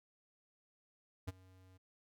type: tone with ADSR envelope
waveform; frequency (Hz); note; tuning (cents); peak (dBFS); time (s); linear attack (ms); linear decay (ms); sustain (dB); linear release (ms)
square; 93.2; F#2; +13; -37; 1.27-1.78; 16; 25; -24; 16
effects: none